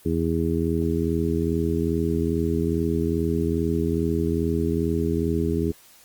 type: harmonic tone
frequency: 82.41 Hz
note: E2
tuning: in tune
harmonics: 1 / 2 / 3 / 4 / 5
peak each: -27 / -27 / -27 / -27 / -27 dBFS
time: 0.05-5.72 s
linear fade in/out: 10 ms
effects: white hiss -52 dBFS RMS until 6.04 s + Opus 24 kbps